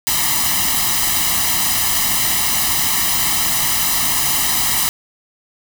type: noise with comb filter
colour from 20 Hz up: white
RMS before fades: -17 dBFS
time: 0.07-4.89 s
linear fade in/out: 0 ms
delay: 1 ms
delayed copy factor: +0.8
effects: none